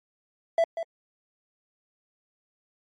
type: tone with echo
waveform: triangle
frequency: 664 Hz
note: E5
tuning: 12 cents sharp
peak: -16 dBFS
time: 0.58-0.64 s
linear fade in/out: 2 ms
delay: 190 ms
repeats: 1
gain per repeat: -10 dB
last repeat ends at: 0.83 s
effects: MP3 48 kbps